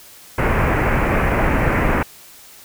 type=low-pass noise; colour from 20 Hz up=pink; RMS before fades=-17 dBFS; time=0.38-2.03 s; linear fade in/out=5 ms; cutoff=2400 Hz; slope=48 dB/octave; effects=white hiss -43 dBFS RMS until 2.64 s